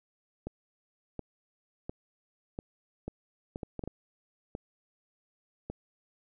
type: clicks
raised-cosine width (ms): 2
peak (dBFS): -23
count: 12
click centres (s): 0.47 / 1.193 / 1.895 / 2.589 / 3.08 / 3.559 / 3.632 / 3.793 / 3.838 / 3.876 / 4.551 / 5.7
effects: none